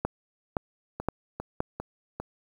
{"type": "two click trains", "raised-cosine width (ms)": 1, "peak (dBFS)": [-12, -19], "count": [4, 4], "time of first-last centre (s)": [[0.05, 1.604], [1, 2.2]], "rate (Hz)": [1.93, 2.5], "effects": ["8-bit"]}